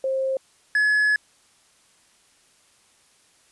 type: tone pair in turn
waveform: sine / triangle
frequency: 531 / 1700.5 Hz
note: C5 / G#6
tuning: +25 / +40 cents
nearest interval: octave + minor sixth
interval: 2015 cents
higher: second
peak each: -21 / -15 dBFS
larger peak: second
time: 0.04-0.37 / 0.75-1.16 s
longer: second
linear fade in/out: 2 ms
effects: white hiss -59 dBFS RMS until 3.51 s + resampled to 24000 Hz